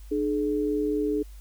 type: tone pair together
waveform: sine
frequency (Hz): 300.5 / 425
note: D4 / G#4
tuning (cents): +40 / +40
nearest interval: tritone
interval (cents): 600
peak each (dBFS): -26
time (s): 0.11-1.23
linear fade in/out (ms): 10
effects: added 50 Hz sine -41 dBFS peak until 1.4 s + white hiss -58 dBFS RMS until 1.4 s